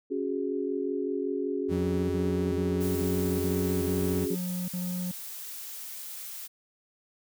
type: chord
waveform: sine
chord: C# suspended fourth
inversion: none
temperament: equal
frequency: 277.2 / 370 / 415.3 Hz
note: C#4 / F#4 / G#4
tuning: 0 / 0 / 0 cents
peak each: -32 dBFS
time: 0.1-4.36 s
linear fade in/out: 20 ms
type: tone with vibrato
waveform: square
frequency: 87.31 Hz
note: F2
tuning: in tune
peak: -33 dBFS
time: 1.68-4.28 s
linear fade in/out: 50 ms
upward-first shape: square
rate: 19 Hz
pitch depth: 24 cents each way
type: tone bursts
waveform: triangle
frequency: 180 Hz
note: F#3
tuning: 47 cents flat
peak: -28 dBFS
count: 8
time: 1.71-5.114 s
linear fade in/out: 5 ms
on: 380 ms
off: 52 ms
type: noise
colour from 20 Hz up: blue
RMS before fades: -40 dBFS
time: 2.8-6.48 s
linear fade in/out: 20 ms
effects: none